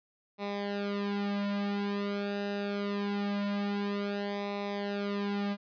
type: tone with flanger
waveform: sawtooth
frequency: 202.3 Hz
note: G#3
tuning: 45 cents flat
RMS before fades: -33 dBFS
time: 0.38-5.57 s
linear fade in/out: 50 ms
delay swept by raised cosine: 0.64 to 4.04 ms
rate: 0.24 Hz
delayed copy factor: -0.85
effects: resampled to 11025 Hz